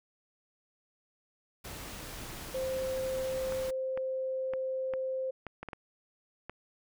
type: noise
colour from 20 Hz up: pink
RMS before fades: -43 dBFS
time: 1.64-3.71 s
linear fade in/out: 10 ms
type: tone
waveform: sine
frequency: 523.3 Hz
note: C5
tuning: in tune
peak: -31 dBFS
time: 2.54-5.31 s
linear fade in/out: 10 ms
type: clicks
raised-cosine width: 0.5 ms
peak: -25 dBFS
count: 9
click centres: 3.523 / 3.975 / 4.536 / 4.937 / 5.467 / 5.63 / 5.687 / 5.732 / 6.496 s
effects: none